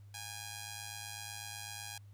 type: tone with amplitude modulation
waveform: 5% pulse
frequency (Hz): 818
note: G#5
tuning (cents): -26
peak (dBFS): -28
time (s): 0.14-1.98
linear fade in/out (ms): 5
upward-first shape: sine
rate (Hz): 108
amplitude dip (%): 75
effects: added 101 Hz sine -52 dBFS peak until 2.13 s + pink hiss -73 dBFS RMS until 2.13 s